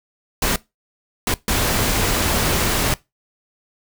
pink noise bursts at uneven times, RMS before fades -19 dBFS, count 3, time 0.42-0.56 / 1.27-1.34 / 1.48-2.94 s, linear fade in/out 2 ms, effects noise-tail reverb RT60 0.2 s tail -20 dB re dry

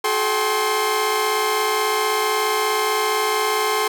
sawtooth tone cluster, 371.4 / 427.7 / 779 / 1057 Hz, F#4 / A4 / G5 / C6, +7 / -49 / -11 / +17 cents, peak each -27 / -18 / -23 / -18 dBFS, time 0.04-3.88 s, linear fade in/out 5 ms, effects none

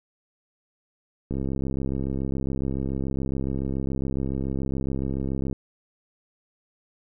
click train, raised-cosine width 3 ms, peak -16 dBFS, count 284, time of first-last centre 1.31-5.528 s, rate 67.1 Hz, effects none

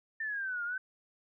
sine exponential two-way sweep, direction down then up, 1802 to 1396.9 to 1546 Hz, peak -33 dBFS, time 0.2-0.78 s, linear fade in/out 5 ms, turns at 0.64 s, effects none

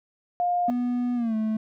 sine tone, 708 Hz, F5, 23 cents sharp, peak -21 dBFS, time 0.4-0.7 s, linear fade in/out 0 ms
triangle tone with pitch glide, 244.9 to 218.2 Hz, B3 to A3, -14 to -14 cents, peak -21 dBFS, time 0.68-1.57 s, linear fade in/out 5 ms, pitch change -200 cents, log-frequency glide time 1.15-1.35 s
effects none

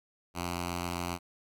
5% pulse tone with notch filter, 87.5 Hz, F2, 4 cents sharp, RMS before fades -35 dBFS, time 0.34-1.19 s, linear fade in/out 50 ms, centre 490 Hz, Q 1.3, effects AAC 64 kbps

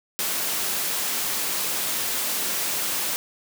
white high-pass noise, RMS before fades -26 dBFS, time 0.19-3.16 s, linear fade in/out 0 ms, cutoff 150 Hz, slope 12 dB/octave, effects none

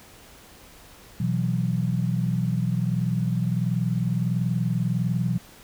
sine chord, B suspended fourth, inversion none, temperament equal, 123.47 / 164.81 / 185 Hz, B2 / E3 / F#3, 0 / 0 / 0 cents, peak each -25 / -26 / -27 dBFS, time 1.2-5.38 s, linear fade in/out 5 ms, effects pink hiss -49 dBFS RMS until 5.63 s

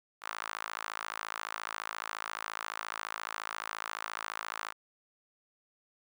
sawtooth tone with high-pass filter, 54.4 Hz, A1, 19 cents flat, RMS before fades -40 dBFS, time 0.21-4.74 s, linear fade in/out 50 ms, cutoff 1200 Hz, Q 2.5, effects none

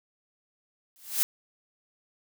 blue noise with exponential growth, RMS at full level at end -21 dBFS, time 0.96-1.23 s, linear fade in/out 0 ms, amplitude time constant 58 ms, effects none

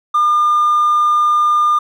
triangle tone, 1206 Hz, D6, 46 cents sharp, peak -7 dBFS, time 0.14-1.79 s, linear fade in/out 10 ms, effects tanh soft clip ceiling -6 dBFS

